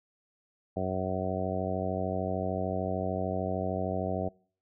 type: harmonic tone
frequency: 93.3 Hz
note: F#2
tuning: 15 cents sharp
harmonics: 1 / 2 / 3 / 4 / 5 / 6 / 7 / 8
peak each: -36 / -35 / -39 / -39 / -38 / -38 / -35 / -38 dBFS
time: 0.76-4.29 s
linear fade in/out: 10 ms
effects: noise-tail reverb RT60 0.5 s tail -26 dB re dry